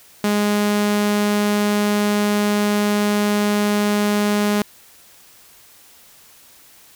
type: tone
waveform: sawtooth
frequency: 207.1 Hz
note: G#3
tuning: 5 cents flat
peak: -12 dBFS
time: 0.24-4.62 s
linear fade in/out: 2 ms
effects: white hiss -48 dBFS RMS until 6.95 s